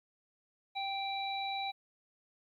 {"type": "harmonic tone", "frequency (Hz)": 784, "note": "G5", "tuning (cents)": 0, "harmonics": [1, 3, 5], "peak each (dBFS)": [-36, -42, -40], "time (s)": [0.75, 1.72], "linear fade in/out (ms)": 20, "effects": ["12-bit"]}